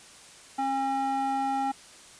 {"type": "tone with band-pass filter", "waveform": "square", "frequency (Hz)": 270.4, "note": "C#4", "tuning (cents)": -43, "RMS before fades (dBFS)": -28, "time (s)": [0.58, 1.72], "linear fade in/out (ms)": 10, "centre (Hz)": 800, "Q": 2.4, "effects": ["white hiss -50 dBFS RMS until 2.19 s", "resampled to 22050 Hz"]}